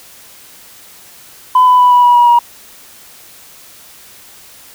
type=tone with pitch steps; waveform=sine; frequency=1008 / 998.7 / 989.5 / 980.4 / 971.4 / 962.5 / 953.6 Hz; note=B5 / B5 / B5 / B5 / B5 / B5 / A#5; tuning=+35 / +19 / +3 / -13 / -29 / -45 / +39 cents; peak=-3 dBFS; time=1.55-2.39 s; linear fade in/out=5 ms; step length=120 ms; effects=tanh soft clip ceiling -1 dBFS + white hiss -39 dBFS RMS until 4.74 s

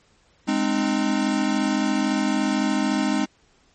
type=chord; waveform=square; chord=Ab major; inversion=none; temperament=equal with one note detuned; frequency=207.7 / 261.6 / 305.3 Hz; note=Ab3 / C4 / Eb4; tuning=0 / 0 / -33 cents; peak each=-25 dBFS; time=0.47-3.26 s; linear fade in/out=20 ms; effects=pink hiss -60 dBFS RMS until 3.74 s + MP3 32 kbps

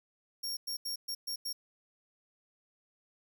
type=tone bursts at uneven times; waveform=sawtooth; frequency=5540 Hz; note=F8; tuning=15 cents flat; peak=-32 dBFS; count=6; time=0.43-0.57 / 0.67-0.77 / 0.85-0.96 / 1.08-1.15 / 1.27-1.36 / 1.45-1.53 s; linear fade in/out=10 ms; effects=11-bit

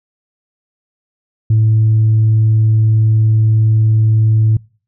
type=tone; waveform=sine; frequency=109.8 Hz; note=A2; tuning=3 cents flat; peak=-6 dBFS; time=1.5-4.57 s; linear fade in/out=5 ms; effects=noise-tail reverb RT60 0.4 s tail -26 dB re dry + tanh soft clip ceiling -5 dBFS

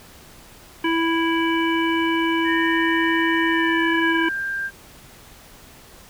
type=harmonic tone; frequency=329.6 Hz; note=E4; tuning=in tune; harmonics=1 / 3 / 5 / 7 / 9; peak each=-20 / -25 / -27 / -28 / -30 dBFS; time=0.84-4.29 s; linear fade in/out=5 ms
type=tone with pitch glide; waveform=sine; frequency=1826 to 1589.6 Hz; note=A#6 to G6; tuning=-36 to +24 cents; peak=-23 dBFS; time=2.44-4.71 s; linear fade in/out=50 ms; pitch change=-240 cents; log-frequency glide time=3.48-4.28 s
effects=pink hiss -46 dBFS RMS until 6.09 s

